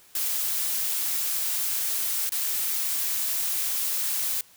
blue noise with dropouts, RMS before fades -27 dBFS, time 0.15-4.41 s, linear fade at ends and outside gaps 2 ms, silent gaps 2.294-2.32 s, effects white hiss -55 dBFS RMS until 4.56 s

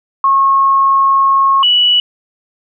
sine tone pair in turn, 1089 / 2947 Hz, C#6 / F#7, -31 / -8 cents, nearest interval octave + perfect fourth, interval 1723 cents, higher second, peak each -7 dBFS, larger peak neither, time 0.24-1.63 / 1.63-2 s, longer first, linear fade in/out 2 ms, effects none

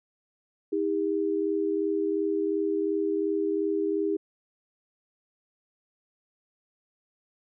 sine tone pair together, 318.6 / 401.4 Hz, D#4 / G4, +41 / +41 cents, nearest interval major third, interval 400 cents, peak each -28 / -26 dBFS, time 0.72-4.17 s, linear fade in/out 10 ms, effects none

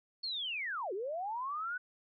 sine linear two-way sweep, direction down then up, 4424 to 353.2 to 1509 Hz, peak -35 dBFS, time 0.23-1.78 s, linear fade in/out 10 ms, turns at 0.93 s, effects none

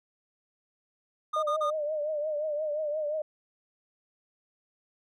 triangle tone bursts, 1221 Hz, D#6, 33 cents flat, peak -25 dBFS, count 3, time 1.33-1.705 s, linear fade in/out 10 ms, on 99 ms, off 39 ms
sine tone with vibrato, 606 Hz, D#5, 46 cents flat, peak -28 dBFS, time 1.36-3.22 s, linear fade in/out 5 ms, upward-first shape triangle, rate 5.7 Hz, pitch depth 82 cents each way
effects none

